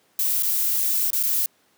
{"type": "noise with dropouts", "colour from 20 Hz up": "violet", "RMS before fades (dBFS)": -22, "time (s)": [0.19, 1.46], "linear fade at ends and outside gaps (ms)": 2, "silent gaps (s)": [[0.425, 0.431], [1.105, 1.13], [1.229, 1.234]], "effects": ["pink hiss -62 dBFS RMS until 1.77 s", "high-pass 200 Hz 12 dB/octave"]}